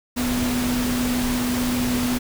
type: tone in noise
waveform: sine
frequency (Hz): 246.9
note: B3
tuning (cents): 0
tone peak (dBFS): -21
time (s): 0.16-2.19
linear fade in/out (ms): 20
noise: pink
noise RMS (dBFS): -27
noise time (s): 0.16-2.19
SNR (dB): +3
effects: none